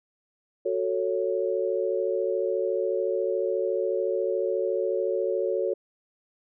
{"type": "chord", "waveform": "sine", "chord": "F# minor", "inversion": "none", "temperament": "just", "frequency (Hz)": [370, 444, 555], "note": ["F#4", "A4", "C#5"], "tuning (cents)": [0, 16, 2], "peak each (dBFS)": -28, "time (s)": [0.65, 5.74], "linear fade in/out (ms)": 10, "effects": []}